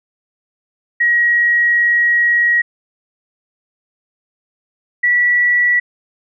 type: tone pair in turn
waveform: sine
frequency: 1901 / 1946.6 Hz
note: A#6 / B6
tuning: +33 / -26 cents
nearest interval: unison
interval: 41 cents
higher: second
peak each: -10 dBFS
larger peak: neither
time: 1-2.62 / 5.03-5.8 s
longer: first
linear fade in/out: 10 ms
effects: none